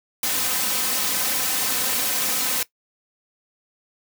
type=noise with comb filter; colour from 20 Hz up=white; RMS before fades=-23 dBFS; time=0.23-2.63 s; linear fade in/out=2 ms; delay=3.9 ms; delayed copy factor=+0.75; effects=noise-tail reverb RT60 0.1 s tail -18 dB re dry + high-pass 80 Hz 12 dB/octave